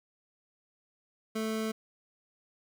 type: tone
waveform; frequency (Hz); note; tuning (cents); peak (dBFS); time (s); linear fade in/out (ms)
25% pulse; 220; A3; 0; -27; 1.35-1.72; 10
effects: none